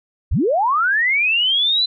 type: linear sweep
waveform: sine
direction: up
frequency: 30.53 to 4066 Hz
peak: -14 dBFS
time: 0.31-1.86 s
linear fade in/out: 10 ms
effects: none